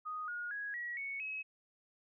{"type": "tone with pitch steps", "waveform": "sine", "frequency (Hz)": [1244, 1437.3, 1660.5, 1918.5, 2217, 2561], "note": ["D#6", "F6", "G#6", "A#6", "C#7", "D#7"], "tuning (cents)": [-1, 49, -1, 49, 0, 49], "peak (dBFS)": -38, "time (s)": [0.05, 1.43], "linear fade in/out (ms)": 20, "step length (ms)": 230, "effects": []}